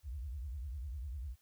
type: tone with vibrato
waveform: sine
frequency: 66.7 Hz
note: C2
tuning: 34 cents sharp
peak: -39 dBFS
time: 0.03-1.36 s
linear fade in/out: 50 ms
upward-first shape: sine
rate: 10 Hz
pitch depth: 280 cents each way
effects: white hiss -73 dBFS RMS until 1.41 s